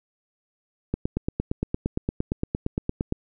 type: click train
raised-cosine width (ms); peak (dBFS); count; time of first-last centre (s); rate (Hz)
3; -11; 20; 0.94-3.124; 8.7
effects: none